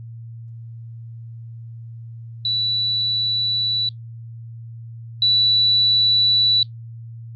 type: tone pair in turn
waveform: sine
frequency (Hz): 3951 / 3951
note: B7 / B7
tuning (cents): 0 / 0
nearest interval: unison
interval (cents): 0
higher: neither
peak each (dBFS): -18 / -13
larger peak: second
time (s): 2.45-3.89 / 5.22-6.63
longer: first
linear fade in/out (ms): 2
effects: added 115 Hz sine -33 dBFS peak until 7.35 s + Opus 48 kbps